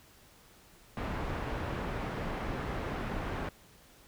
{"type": "low-pass noise", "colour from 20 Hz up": "pink", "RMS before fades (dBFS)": -36, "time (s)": [0.97, 3.49], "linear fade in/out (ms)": 2, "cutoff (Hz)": 1800, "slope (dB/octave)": 12, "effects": ["pink hiss -59 dBFS RMS until 4.07 s"]}